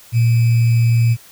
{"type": "tone with sample-and-hold", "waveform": "sine", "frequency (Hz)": 116.54, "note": "A#2", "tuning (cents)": 0, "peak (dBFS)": -10, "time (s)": [0.12, 1.17], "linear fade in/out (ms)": 50, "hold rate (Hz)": 2450, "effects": ["white hiss -44 dBFS RMS until 1.31 s"]}